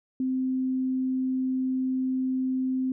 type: tone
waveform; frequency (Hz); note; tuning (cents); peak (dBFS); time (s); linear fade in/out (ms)
sine; 259.4; C4; -15; -24; 0.2-2.92; 2
effects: none